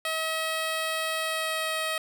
10% pulse tone with pitch glide, 640 to 635.2 Hz, D#5 to D#5, +49 to +36 cents, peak -19 dBFS, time 0.05-1.98 s, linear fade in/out 2 ms, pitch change -13 cents, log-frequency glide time 1.19-1.78 s, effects none

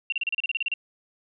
sine tone bursts, 2750 Hz, F7, 27 cents flat, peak -23 dBFS, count 12, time 0.1-0.739 s, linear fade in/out 2 ms, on 23 ms, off 33 ms, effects none

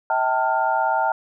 sine tone cluster, 643 / 778 / 895 / 1405 Hz, E5 / G5 / A5 / F6, -43 / -13 / +29 / +10 cents, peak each -25 / -23 / -21 / -26 dBFS, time 0.1-1.12 s, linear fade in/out 2 ms, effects none

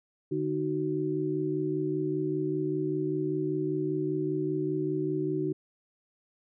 sine tone cluster, 149.4 / 309 / 374.1 Hz, D3 / D#4 / F#4, +30 / -12 / +19 cents, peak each -34 / -31 / -30 dBFS, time 0.31-5.53 s, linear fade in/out 10 ms, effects none

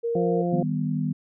sine tone, 466.2 Hz, A#4, in tune, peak -23 dBFS, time 0.03-0.43 s, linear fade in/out 20 ms
harmonic tone, 174.61 Hz, F3, in tune, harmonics 1 / 2 / 3 / 4, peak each -25 / -28 / -30 / -31 dBFS, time 0.15-0.63 s, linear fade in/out 5 ms
sine chord, Eb augmented, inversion none, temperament equal, 155.56 / 196 / 246.9 Hz, Eb3 / G3 / B3, 0 / 0 / 0 cents, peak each -26 / -29 / -28 dBFS, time 0.52-1.13 s, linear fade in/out 10 ms
effects none

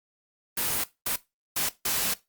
white noise bursts at uneven times, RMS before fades -27 dBFS, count 4, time 0.57-0.84 / 1.06-1.16 / 1.56-1.69 / 1.85-2.14 s, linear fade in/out 5 ms, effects noise-tail reverb RT60 0.2 s tail -17 dB re dry + Opus 32 kbps

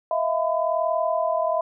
sine tone cluster, 642 / 683 / 1008 Hz, E5 / F5 / B5, -46 / -39 / +35 cents, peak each -23 / -25 / -27 dBFS, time 0.11-1.61 s, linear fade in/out 2 ms, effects none

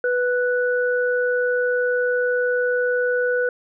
sine tone pair together, 493.9 / 1480 Hz, B4 / F#6, 0 / 0 cents, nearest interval octave + perfect fifth, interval 1900 cents, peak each -19 / -23 dBFS, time 0.04-3.49 s, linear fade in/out 2 ms, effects none

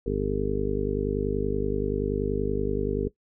harmonic tone, 50.5 Hz, G#1, 48 cents flat, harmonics 1 / 2 / 3 / 4 / 5 / 6 / 7 / 8 / 9, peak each -31 / -35 / -35 / -36 / -33 / -38 / -38 / -30 / -30 dBFS, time 0.06-3.08 s, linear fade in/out 5 ms, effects noise-tail reverb RT60 0.1 s tail -17 dB re dry

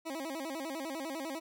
20% pulse tone with vibrato, 296.5 Hz, D4, 17 cents sharp, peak -32 dBFS, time 0.05-1.4 s, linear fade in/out 20 ms, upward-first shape square, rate 10 Hz, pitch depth 160 cents each way, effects none

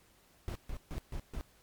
brown noise bursts, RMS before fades -38 dBFS, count 5, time 0.48-1.41 s, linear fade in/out 0 ms, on 74 ms, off 140 ms, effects pink hiss -65 dBFS RMS until 1.62 s + MP3 96 kbps

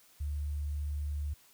sine tone with sample-and-hold, 73.2 Hz, D2, 5 cents flat, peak -32 dBFS, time 0.2-1.34 s, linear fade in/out 10 ms, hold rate 8820 Hz, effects white hiss -62 dBFS RMS until 1.53 s

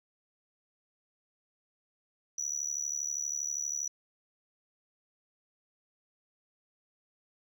sine tone with amplitude modulation, 5900 Hz, F#8, 6 cents flat, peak -26 dBFS, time 2.38-3.88 s, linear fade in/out 5 ms, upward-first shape sine, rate 72.5 Hz, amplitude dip 100%, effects tanh soft clip ceiling -27 dBFS

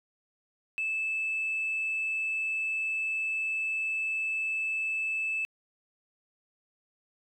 sine tone, 2623 Hz, E7, 9 cents flat, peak -27 dBFS, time 0.78-5.45 s, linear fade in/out 0 ms, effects tanh soft clip ceiling -24 dBFS + 11-bit

